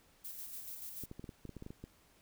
violet noise with tremolo, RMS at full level -45 dBFS, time 0.24-1.06 s, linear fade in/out 10 ms, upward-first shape square, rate 6.9 Hz, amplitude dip 35%
clicks, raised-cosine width 3 ms, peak -33 dBFS, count 12, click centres 1.037 / 1.114 / 1.195 / 1.242 / 1.292 / 1.453 / 1.493 / 1.567 / 1.624 / 1.664 / 1.705 / 1.84 s
effects pink hiss -67 dBFS RMS until 2.21 s

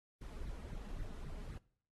brown noise with flanger, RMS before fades -45 dBFS, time 0.21-1.58 s, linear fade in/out 5 ms, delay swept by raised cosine 0.49 to 4.89 ms, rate 3.8 Hz, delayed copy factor +1, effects noise-tail reverb RT60 0.6 s tail -21 dB re dry + AAC 32 kbps

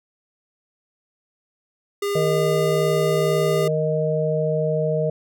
square tone, 404.6 Hz, G#4, 45 cents flat, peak -22 dBFS, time 2.02-3.68 s, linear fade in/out 5 ms
harmonic tone, 155.56 Hz, D#3, in tune, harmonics 1 / 3 / 4, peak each -23 / -23 / -23 dBFS, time 2.15-5.1 s, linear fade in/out 5 ms
effects none

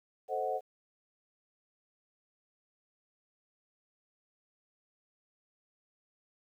sine chord, A diminished seventh, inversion none, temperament equal, 440 / 523.3 / 622.3 / 740 Hz, A4 / C5 / Eb5 / Gb5, 0 / 0 / 0 / 0 cents, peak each -38 / -36 / -39 / -34 dBFS, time 0.28-0.61 s, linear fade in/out 50 ms, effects 11-bit

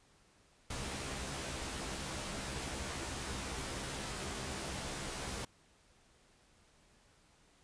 pink noise with comb filter, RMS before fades -41 dBFS, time 0.7-5.45 s, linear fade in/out 5 ms, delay 15 ms, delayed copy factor +0.7, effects pink hiss -67 dBFS RMS until 7.63 s + resampled to 22050 Hz

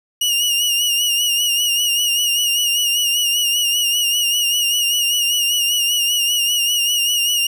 sawtooth tone with vibrato, 2867 Hz, F7, 45 cents sharp, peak -12 dBFS, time 0.21-7.47 s, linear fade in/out 5 ms, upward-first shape sine, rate 5.1 Hz, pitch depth 52 cents each way, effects none

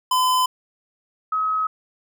square / sine tone pair in turn, 1016 / 1275.7 Hz, B5 / D#6, +49 / +43 cents, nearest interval major third, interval 394 cents, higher second, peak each -17 / -19 dBFS, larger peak first, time 0.11-0.46 / 1.32-1.67 s, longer neither, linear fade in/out 5 ms, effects none

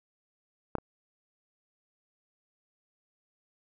clicks, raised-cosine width 1 ms, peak -13 / -26 dBFS, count 2, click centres 0.753 / 0.784 s, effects none

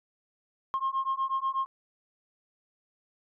sine beating tone pair, 1066 / 1074.2 Hz, C6 / C6, +32 / +45 cents, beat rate 8.2 Hz, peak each -29 dBFS, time 0.74-1.66 s, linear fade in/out 0 ms, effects tanh soft clip ceiling -22 dBFS

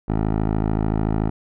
10% pulse tone with low-pass filter, 53.6 Hz, A1, 45 cents flat, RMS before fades -21 dBFS, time 0.08-1.3 s, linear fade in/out 10 ms, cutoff 950 Hz, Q 0.74, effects none

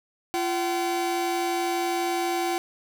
45% pulse tone pair together, 344.7 / 761.4 Hz, F4 / F#5, -23 / +49 cents, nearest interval octave + major second, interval 1372 cents, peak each -27 dBFS, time 0.34-2.58 s, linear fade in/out 0 ms, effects none

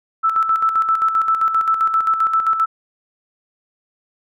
sine tone with tremolo, 1318.5 Hz, E6, in tune, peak -12 dBFS, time 0.23-2.66 s, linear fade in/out 20 ms, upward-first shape square, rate 7.6 Hz, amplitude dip 55%, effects none

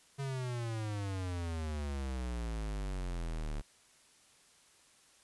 square exponential sweep, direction down, 140 to 35.98 Hz, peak -36 dBFS, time 0.18-3.62 s, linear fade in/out 20 ms, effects white hiss -64 dBFS RMS until 5.23 s + resampled to 24000 Hz

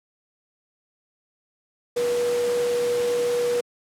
sine tone in noise, 482.8 Hz, B4, 39 cents flat, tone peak -20 dBFS, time 1.96-3.61 s, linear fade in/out 10 ms, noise pink, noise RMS -33 dBFS, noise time 1.96-3.61 s, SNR +10 dB, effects high-pass 200 Hz 12 dB/octave + low-pass 11000 Hz 12 dB/octave

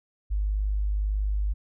sine tone, 50.9 Hz, G#1, 34 cents flat, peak -23 dBFS, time 0.3-1.54 s, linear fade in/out 20 ms, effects none

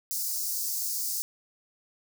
white high-pass noise, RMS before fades -31 dBFS, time 0.11-1.22 s, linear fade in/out 0 ms, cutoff 4700 Hz, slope 48 dB/octave, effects none

